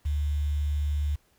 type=tone with quantisation; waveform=sine; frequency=73.42 Hz; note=D2; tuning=in tune; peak=-24 dBFS; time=0.05-1.16 s; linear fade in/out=10 ms; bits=8; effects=pink hiss -66 dBFS RMS until 1.38 s